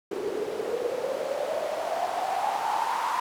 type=noise with band-pass filter sweep; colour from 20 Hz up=white; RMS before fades=-29 dBFS; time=0.11-3.2 s; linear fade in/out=5 ms; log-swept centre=380 to 1000 Hz; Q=8.4; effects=none